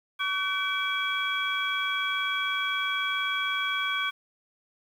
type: tone cluster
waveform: sine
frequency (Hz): 1137 / 1518 / 2308 / 3315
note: C#6 / F#6 / D7 / G#7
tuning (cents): +44 / +44 / -31 / -4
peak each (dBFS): -31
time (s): 0.19-4.11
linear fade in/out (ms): 20
effects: tanh soft clip ceiling -15 dBFS + 9-bit